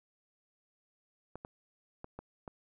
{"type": "clicks", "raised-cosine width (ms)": 1, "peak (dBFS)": -29, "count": 5, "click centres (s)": [1.356, 1.449, 2.044, 2.19, 2.478], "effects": []}